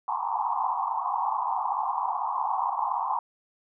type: band-pass noise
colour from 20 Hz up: white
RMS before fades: -28 dBFS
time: 0.08-3.19 s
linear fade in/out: 2 ms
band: 760 to 1100 Hz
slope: 96 dB/octave
effects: none